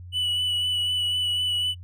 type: tone with vibrato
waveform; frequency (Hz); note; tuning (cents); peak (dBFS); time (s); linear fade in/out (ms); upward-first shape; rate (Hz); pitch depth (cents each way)
triangle; 2960; F#7; 0; -21; 0.12-1.75; 50; sine; 4; 18
effects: noise-tail reverb RT60 0.1 s tail -26 dB re dry + added 89 Hz sine -38 dBFS peak until 1.83 s